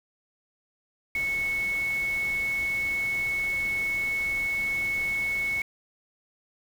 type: tone in noise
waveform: sine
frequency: 2205 Hz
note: C#7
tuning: 10 cents flat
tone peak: -25 dBFS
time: 1.15-5.62 s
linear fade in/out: 2 ms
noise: pink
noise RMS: -42 dBFS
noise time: 1.15-5.62 s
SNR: +14 dB
effects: none